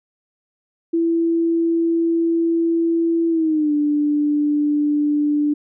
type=tone with pitch glide; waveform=sine; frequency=333 to 295 Hz; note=E4 to D4; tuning=+18 to +8 cents; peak=-15 dBFS; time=0.93-5.54 s; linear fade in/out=10 ms; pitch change=-210 cents; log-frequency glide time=3.29-3.73 s; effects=none